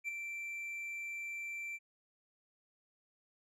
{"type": "tone with ADSR envelope", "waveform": "triangle", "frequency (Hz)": 2345, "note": "D7", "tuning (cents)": -3, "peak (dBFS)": -32, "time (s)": [0.04, 1.79], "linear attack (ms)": 43, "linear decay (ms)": 11, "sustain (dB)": -6, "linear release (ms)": 41, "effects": ["resampled to 32000 Hz"]}